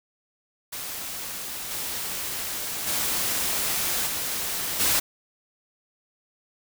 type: noise with level steps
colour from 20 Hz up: white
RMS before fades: -34 / -31 / -26 / -29 / -22 dBFS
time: 0.72-5 s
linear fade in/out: 10 ms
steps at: 1.7 / 2.86 / 4.06 / 4.79 s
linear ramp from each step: 20 ms
effects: none